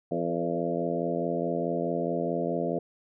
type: harmonic tone with a mistuned harmonic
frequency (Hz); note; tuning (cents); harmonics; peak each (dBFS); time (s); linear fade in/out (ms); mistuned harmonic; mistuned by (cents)
84.7; E2; +48; 2 / 3 / 4 / 5 / 6 / 7 / 8; -34 / -34 / -34 / -34 / -34 / -34 / -34; 0.11-2.79; 5; 5; +31
effects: none